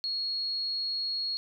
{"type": "tone", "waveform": "sine", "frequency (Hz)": 4312, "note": "C#8", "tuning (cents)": -49, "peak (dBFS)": -29, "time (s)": [0.04, 1.37], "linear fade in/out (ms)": 0, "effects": []}